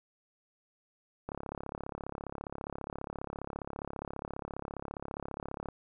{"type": "click train", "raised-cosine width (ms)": 1, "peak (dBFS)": -24, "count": 154, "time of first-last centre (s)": [1.29, 5.687], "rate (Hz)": 34.8, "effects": []}